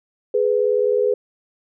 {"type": "tone pair together", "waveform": "sine", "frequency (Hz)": [418, 497.1], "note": ["G#4", "B4"], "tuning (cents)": [11, 11], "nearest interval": "minor third", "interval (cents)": 300, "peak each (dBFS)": -18, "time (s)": [0.34, 1.14], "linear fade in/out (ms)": 5, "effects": []}